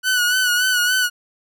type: tone with vibrato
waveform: sawtooth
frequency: 1480 Hz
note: F#6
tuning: in tune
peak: -12 dBFS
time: 0.03-1.1 s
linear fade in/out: 50 ms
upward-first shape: sine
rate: 3.5 Hz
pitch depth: 48 cents each way
effects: none